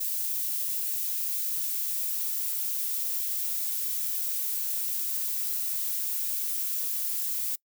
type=noise with high-pass filter sweep; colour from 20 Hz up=violet; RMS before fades=-30 dBFS; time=0-7.56 s; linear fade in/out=10 ms; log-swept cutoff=1900 to 340 Hz; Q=0.71; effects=noise-tail reverb RT60 0.1 s tail -25 dB re dry